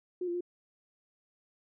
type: tone with pitch steps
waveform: sine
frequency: 360.5 / 346.5 / 353.4 Hz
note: F#4 / F4 / F4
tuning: -45 / -14 / +21 cents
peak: -31 dBFS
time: 0.21-0.408 s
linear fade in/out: 5 ms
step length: 66 ms
effects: none